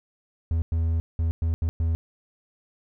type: tone bursts at uneven times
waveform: triangle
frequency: 82 Hz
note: E2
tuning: 9 cents flat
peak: -19 dBFS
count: 6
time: 0.51-0.62 / 0.72-1 / 1.19-1.31 / 1.42-1.54 / 1.62-1.69 / 1.8-1.95 s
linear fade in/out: 0 ms
effects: none